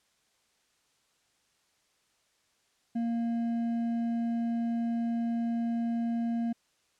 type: tone with hard clipping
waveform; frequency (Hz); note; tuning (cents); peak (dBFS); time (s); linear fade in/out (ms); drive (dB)
triangle; 232.6; A#3; -4; -29; 2.95-6.53; 10; 8
effects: white hiss -71 dBFS RMS until 6.99 s + low-pass 8000 Hz 12 dB/octave